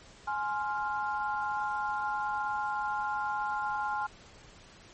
sine chord, F minor, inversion first, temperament just, 838.1 / 1047.7 / 1396.9 Hz, Ab5 / C6 / F6, +16 / +2 / 0 cents, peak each -32 / -36 / -35 dBFS, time 0.27-4.07 s, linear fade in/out 10 ms, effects pink hiss -54 dBFS RMS until 4.93 s + MP3 32 kbps

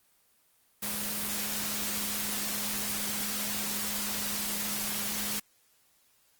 sine tone in noise, 207.7 Hz, G#3, in tune, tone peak -41 dBFS, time 0.82-5.4 s, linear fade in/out 10 ms, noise white, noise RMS -33 dBFS, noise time 0.82-5.4 s, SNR -11 dB, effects white hiss -67 dBFS RMS until 6.39 s + Opus 24 kbps

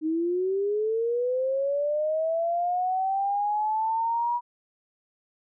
sine linear sweep, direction up, 307.6 to 969 Hz, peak -23 dBFS, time 0.01-4.41 s, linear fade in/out 50 ms, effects none

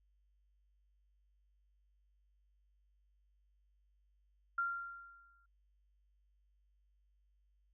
sine tone with exponential decay, 1385 Hz, F6, 15 cents flat, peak -31 dBFS, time 4.58-5.46 s, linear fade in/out 5 ms, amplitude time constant 190 ms, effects added 50 Hz sine -70 dBFS peak until 7.73 s

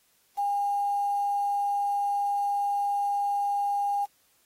sine tone with quantisation, 810 Hz, G#5, 43 cents flat, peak -24 dBFS, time 0.37-4.06 s, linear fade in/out 20 ms, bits 8, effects white hiss -66 dBFS RMS until 4.45 s + AAC 48 kbps

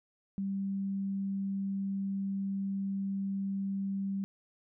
sine tone, 195.8 Hz, G3, 2 cents flat, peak -31 dBFS, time 0.38-4.24 s, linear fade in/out 0 ms, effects none

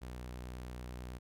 sawtooth tone with vibrato, 61.74 Hz, B1, in tune, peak -39 dBFS, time 0.01-1.19 s, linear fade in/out 20 ms, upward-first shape sine, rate 9.2 Hz, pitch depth 16 cents each way, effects none

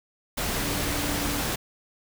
sine tone in noise, 289.2 Hz, D4, 27 cents flat, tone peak -34 dBFS, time 0.58-1.42 s, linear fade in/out 10 ms, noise pink, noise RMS -28 dBFS, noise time 0.37-1.56 s, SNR -9 dB, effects none

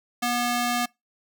square tone with high-pass filter, 242.2 Hz, B3, 34 cents flat, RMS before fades -25 dBFS, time 0.22-0.86 s, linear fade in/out 10 ms, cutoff 500 Hz, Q 0.61, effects noise-tail reverb RT60 0.2 s tail -25 dB re dry

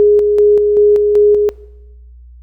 sine tone with tremolo, 415.3 Hz, G#4, in tune, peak -5 dBFS, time 0-1.49 s, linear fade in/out 0 ms, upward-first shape square, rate 2.6 Hz, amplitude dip 35%, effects noise-tail reverb RT60 1.0 s tail -22 dB re dry + added 60 Hz sine -35 dBFS peak until 2.42 s

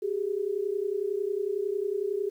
sine tone pair together, 384.3 / 415.3 Hz, G4 / G#4, -34 / 0 cents, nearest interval minor second, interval 134 cents, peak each -30 / -29 dBFS, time 0.02-2.3 s, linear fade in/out 10 ms, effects 10-bit

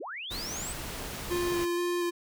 sine linear sweep, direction up, 246.9 to 8330 Hz, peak -36 dBFS, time 0-0.73 s, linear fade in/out 10 ms
pink noise, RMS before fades -38 dBFS, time 0.3-1.66 s, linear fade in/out 20 ms
square tone with vibrato, 349.2 Hz, F4, in tune, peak -28 dBFS, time 1.3-2.11 s, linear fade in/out 20 ms, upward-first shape square, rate 2.1 Hz, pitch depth 10 cents each way
effects none

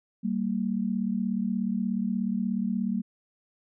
sine tone pair together, 193.48 / 230.2 Hz, G3 / A#3, -22 / -22 cents, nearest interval minor third, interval 300 cents, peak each -28 dBFS, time 0.23-3.02 s, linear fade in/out 20 ms, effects none

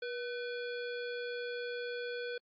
harmonic tone with a mistuned harmonic, 483.4 Hz, B4, 37 cents flat, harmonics 1 / 3 / 5 / 7 / 9 / 10, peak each -38 / -43 / -50 / -50 / -52 / -63 dBFS, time 0.02-2.38 s, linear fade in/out 5 ms, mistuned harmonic 3, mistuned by +72 cents, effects AAC 48 kbps

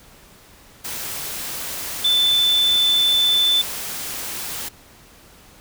sine tone in noise, 3520 Hz, A7, in tune, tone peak -14 dBFS, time 2.04-3.62 s, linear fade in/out 10 ms, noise white, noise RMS -29 dBFS, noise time 0.84-4.69 s, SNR +12 dB, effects pink hiss -48 dBFS RMS until 5.6 s

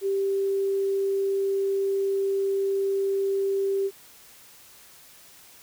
sine tone, 392 Hz, G4, in tune, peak -22 dBFS, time 0.01-3.91 s, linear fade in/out 50 ms, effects white hiss -51 dBFS RMS until 5.62 s

